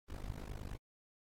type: noise with amplitude modulation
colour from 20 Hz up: brown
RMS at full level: -40 dBFS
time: 0.08-0.77 s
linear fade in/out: 20 ms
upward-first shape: sine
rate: 50.9 Hz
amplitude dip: 100%
effects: AAC 48 kbps